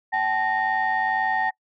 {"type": "tone cluster", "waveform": "sine", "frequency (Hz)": [762, 864, 1848], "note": ["G5", "A5", "A#6"], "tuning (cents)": [-49, -32, -16], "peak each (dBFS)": -24, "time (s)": [0.12, 1.51], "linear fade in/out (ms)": 20, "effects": ["noise-tail reverb RT60 0.1 s tail -24 dB re dry", "tanh soft clip ceiling -14 dBFS"]}